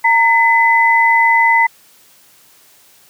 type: tone pair together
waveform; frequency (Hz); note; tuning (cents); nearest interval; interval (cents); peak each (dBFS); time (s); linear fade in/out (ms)
sine; 921 / 2013; A#5 / B6; -21 / +33; octave + major second; 1354; -11; 0.04-1.67; 10
effects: white hiss -48 dBFS RMS until 3.09 s + high-pass 80 Hz 12 dB/octave